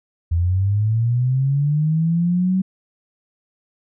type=linear sweep; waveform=sine; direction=up; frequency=82 to 190.4 Hz; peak=-15 dBFS; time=0.31-2.62 s; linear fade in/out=10 ms; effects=none